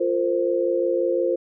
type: chord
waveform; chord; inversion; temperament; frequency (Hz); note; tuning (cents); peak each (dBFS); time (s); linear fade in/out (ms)
sine; F suspended fourth; none; equal with one note detuned; 349.2 / 457.6 / 523.3; F4 / Bb4 / C5; 0 / -32 / 0; -23 / -26 / -22; 0-1.36; 10
effects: none